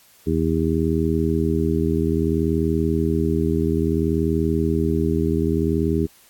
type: harmonic tone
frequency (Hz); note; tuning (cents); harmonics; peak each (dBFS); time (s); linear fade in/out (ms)
80.6; E2; -38; 1 / 2 / 3 / 4 / 5; -24 / -24 / -24 / -24 / -24; 0.26-6.07; 20
effects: white hiss -53 dBFS RMS until 6.29 s + AAC 64 kbps